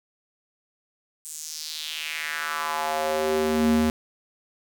square tone with high-pass filter sweep, 77.78 Hz, D#2, in tune, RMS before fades -26 dBFS, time 1.25-3.9 s, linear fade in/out 0 ms, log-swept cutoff 8400 to 170 Hz, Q 2.9, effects none

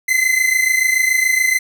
45% pulse tone pair together, 2035 / 2062 Hz, C7 / C7, -49 / -26 cents, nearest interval unison, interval 23 cents, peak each -16 dBFS, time 0.08-1.59 s, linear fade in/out 10 ms, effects none

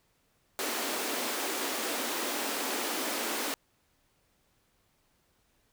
pink high-pass noise, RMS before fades -33 dBFS, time 0.59-3.54 s, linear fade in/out 0 ms, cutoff 240 Hz, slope 48 dB/octave, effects pink hiss -71 dBFS RMS until 5.72 s

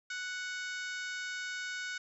harmonic tone, 740 Hz, F#5, in tune, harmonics 2 / 3 / 4 / 5 / 6 / 7 / 8 / 9 / 10, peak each -38 / -45 / -50 / -48 / -51 / -51 / -53 / -53 / -55 dBFS, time 0.1-1.98 s, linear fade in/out 5 ms, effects none

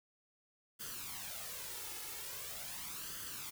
white noise with flanger, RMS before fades -45 dBFS, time 0.79-3.51 s, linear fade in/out 20 ms, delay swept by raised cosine 0.63 to 2.33 ms, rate 0.42 Hz, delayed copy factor +0.65, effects none

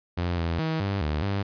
sawtooth tone with pitch steps, 87.5 / 83.6 / 159.9 / 98.9 / 75.7 / 99.2 Hz, F2 / E2 / D#3 / G2 / D#2 / G2, +4 / +25 / +48 / +16 / -47 / +21 cents, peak -21 dBFS, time 0.17-1.43 s, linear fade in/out 10 ms, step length 210 ms, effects resampled to 11025 Hz

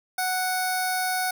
10% pulse tone with notch filter, 740 Hz, F#5, in tune, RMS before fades -26 dBFS, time 0.18-1.31 s, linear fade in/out 5 ms, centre 3000 Hz, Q 0.67, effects none

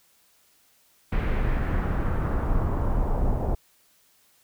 brown noise with low-pass filter sweep, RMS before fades -24 dBFS, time 1.12-3.55 s, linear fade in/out 5 ms, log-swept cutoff 2300 to 750 Hz, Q 1.7, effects white hiss -62 dBFS RMS until 4.43 s

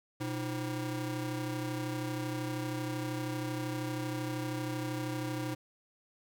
35% pulse ring-modulated tone, 215.4 Hz, A3, 37 cents flat, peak -29 dBFS, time 0.2-5.55 s, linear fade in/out 10 ms, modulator 91.3 Hz, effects none

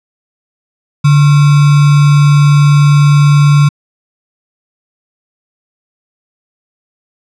sine tone with sample-and-hold, 145.1 Hz, D3, 21 cents flat, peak -3 dBFS, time 1.04-3.69 s, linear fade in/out 10 ms, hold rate 1225 Hz, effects low-pass 7000 Hz 12 dB/octave

